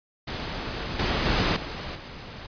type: noise with level steps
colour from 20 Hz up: pink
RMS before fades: -32 / -25 / -23 / -34 / -40 dBFS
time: 0.27-2.47 s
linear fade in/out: 10 ms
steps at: 0.99 / 1.25 / 1.56 / 1.95 s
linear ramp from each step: 5 ms
effects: resampled to 11025 Hz